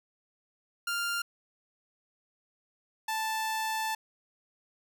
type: tone pair in turn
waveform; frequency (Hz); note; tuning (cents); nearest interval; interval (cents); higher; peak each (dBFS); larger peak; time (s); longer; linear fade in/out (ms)
sawtooth; 1396.9 / 880; F6 / A5; 0 / 0; minor sixth; 800; first; -26; neither; 0.87-1.22 / 3.08-3.95; second; 5
effects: none